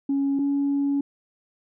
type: tone pair in turn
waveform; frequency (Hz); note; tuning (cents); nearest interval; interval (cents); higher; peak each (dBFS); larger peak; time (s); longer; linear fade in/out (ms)
sine; 277.2 / 281.2; C#4 / C#4; 0 / +25; unison; 25; second; -19; neither; 0.09-0.39 / 0.39-1.01; second; 5
effects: tanh soft clip ceiling -17 dBFS